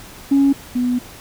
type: tone pair in turn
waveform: sine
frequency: 277.2 / 247 Hz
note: C#4 / B3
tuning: 0 / 0 cents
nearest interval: major second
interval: 200 cents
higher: first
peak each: -9 / -15 dBFS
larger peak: first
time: 0.31-0.53 / 0.75-0.99 s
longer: second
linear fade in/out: 10 ms
effects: tanh soft clip ceiling -7 dBFS + pink hiss -39 dBFS RMS until 1.2 s